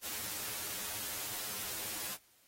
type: noise with comb filter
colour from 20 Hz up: white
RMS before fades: -40 dBFS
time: 0.01-2.18 s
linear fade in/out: 50 ms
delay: 9.6 ms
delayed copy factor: +0.95
effects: white hiss -67 dBFS RMS until 2.47 s + AAC 48 kbps